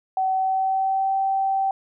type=tone with pitch glide; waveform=sine; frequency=759 to 775.4 Hz; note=F#5 to G5; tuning=+44 to -19 cents; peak=-19 dBFS; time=0.17-1.71 s; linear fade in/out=2 ms; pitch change=+37 cents; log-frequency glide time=0.33-1.16 s; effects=none